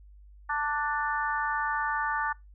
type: harmonic tone with a mistuned harmonic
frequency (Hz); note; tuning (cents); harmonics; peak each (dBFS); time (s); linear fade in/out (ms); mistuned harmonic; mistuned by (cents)
295.5; D4; +11; 3 / 4 / 5 / 6; -31 / -32 / -33 / -34; 0.49-2.33; 10; 4; -16
effects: noise-tail reverb RT60 0.2 s tail -23 dB re dry + added 50 Hz sine -49 dBFS peak until 2.54 s